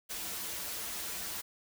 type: noise with comb filter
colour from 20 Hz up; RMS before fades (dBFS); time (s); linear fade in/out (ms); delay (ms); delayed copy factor
white; -39; 0.09-1.42; 20; 7.6; -0.8
effects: none